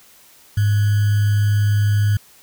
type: tone with sample-and-hold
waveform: sine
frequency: 103.4 Hz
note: G#2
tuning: 7 cents flat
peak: -13 dBFS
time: 0.57-2.17 s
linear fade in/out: 5 ms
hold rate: 1575 Hz
effects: white hiss -49 dBFS RMS until 2.42 s